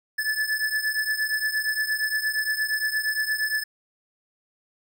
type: beating tone pair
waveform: square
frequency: 1733 / 1741.6 Hz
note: A6 / A6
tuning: -27 / -18 cents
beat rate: 8.6 Hz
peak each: -26 / -29 dBFS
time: 0.18-3.64 s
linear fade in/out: 10 ms
effects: none